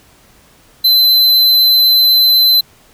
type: tone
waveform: square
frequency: 4054 Hz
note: B7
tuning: 45 cents sharp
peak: -7 dBFS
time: 0.84-2.61 s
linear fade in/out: 10 ms
effects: pink hiss -47 dBFS RMS until 2.93 s